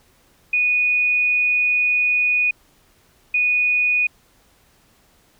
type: tone bursts at uneven times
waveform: sine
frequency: 2475 Hz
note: D#7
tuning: 10 cents flat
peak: -15 dBFS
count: 2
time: 0.53-2.51 / 3.34-4.07 s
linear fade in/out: 5 ms
effects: pink hiss -57 dBFS RMS until 5.39 s